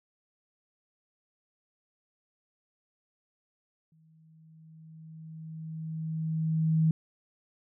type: tone with exponential growth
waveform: sine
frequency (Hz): 159.5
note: D#3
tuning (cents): +43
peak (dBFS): -20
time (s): 3.92-6.91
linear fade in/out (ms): 2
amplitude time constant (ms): 650
effects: none